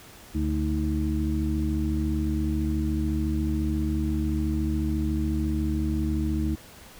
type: harmonic tone with a mistuned harmonic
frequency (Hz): 74.1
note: D2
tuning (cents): +16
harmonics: 1 / 2 / 3 / 4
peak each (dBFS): -26 / -33 / -30 / -29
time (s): 0.34-6.56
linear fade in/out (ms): 20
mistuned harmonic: 4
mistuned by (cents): +110
effects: pink hiss -48 dBFS RMS until 6.99 s